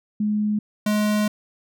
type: tone pair in turn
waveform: sine / square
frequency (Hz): 210.5 / 210.5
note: G#3 / G#3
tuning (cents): +24 / +24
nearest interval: unison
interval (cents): 0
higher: neither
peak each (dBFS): -19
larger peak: neither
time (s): 0.2-0.59 / 0.86-1.28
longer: second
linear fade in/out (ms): 5
effects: none